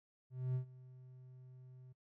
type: tone with ADSR envelope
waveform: triangle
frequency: 127.9 Hz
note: C3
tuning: 39 cents flat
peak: -31 dBFS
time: 0.3-1.93 s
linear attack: 250 ms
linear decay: 100 ms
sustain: -21 dB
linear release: 11 ms
effects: noise-tail reverb RT60 0.1 s tail -25 dB re dry